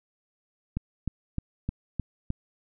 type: click train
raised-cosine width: 5 ms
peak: -16 dBFS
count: 6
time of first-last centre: 0.77-2.304 s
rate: 3.26 Hz
effects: none